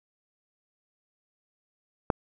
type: click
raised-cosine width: 1 ms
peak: -8 dBFS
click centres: 2.102 s
effects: none